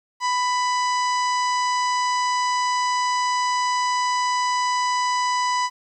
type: harmonic tone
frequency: 993 Hz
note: B5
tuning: 9 cents sharp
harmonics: 1 / 2 / 3 / 4 / 5 / 6 / 7 / 8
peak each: -20 / -29 / -36 / -38 / -32 / -36 / -40 / -41 dBFS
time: 0.2-5.7 s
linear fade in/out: 50 ms
effects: 10-bit